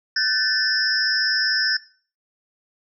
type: tone cluster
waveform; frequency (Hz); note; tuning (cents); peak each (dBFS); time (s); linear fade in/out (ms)
sine; 1521 / 1755 / 5060 / 5410; F#6 / A6 / D#8 / E8; +47 / -5 / +28 / +44; -24; 0.16-1.77; 5
effects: noise-tail reverb RT60 0.4 s tail -17 dB re dry